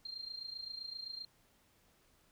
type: tone with amplitude modulation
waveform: sine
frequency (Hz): 4186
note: C8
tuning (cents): 0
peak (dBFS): -39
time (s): 0.05-1.25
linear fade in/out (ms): 5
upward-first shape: sine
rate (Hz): 27.7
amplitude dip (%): 75
effects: pink hiss -70 dBFS RMS until 2.31 s